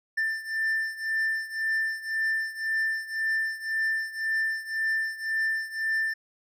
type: beating tone pair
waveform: triangle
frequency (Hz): 1780 / 1781.9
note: A6 / A6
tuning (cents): +20 / +21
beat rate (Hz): 1.9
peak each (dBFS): -26 / -29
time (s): 0.17-6.14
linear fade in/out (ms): 10
effects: none